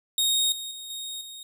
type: tone with level steps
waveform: sawtooth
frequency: 3729 Hz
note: A#7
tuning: in tune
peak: -18 / -30 / -34 / -30 / -36 dBFS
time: 0.18-1.43 s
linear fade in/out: 2 ms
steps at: 0.52 / 0.71 / 0.9 / 1.21 s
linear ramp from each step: 2 ms
effects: none